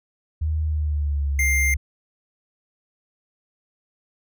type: tone with pitch glide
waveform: sine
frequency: 77.78 to 69.29 Hz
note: D#2 to C#2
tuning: 0 to 0 cents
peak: -20 dBFS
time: 0.41-1.77 s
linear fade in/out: 10 ms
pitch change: -200 cents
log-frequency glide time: 0.64-1.38 s
type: tone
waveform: square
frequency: 2100 Hz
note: C7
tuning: 6 cents sharp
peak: -20 dBFS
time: 1.39-1.74 s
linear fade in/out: 2 ms
effects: none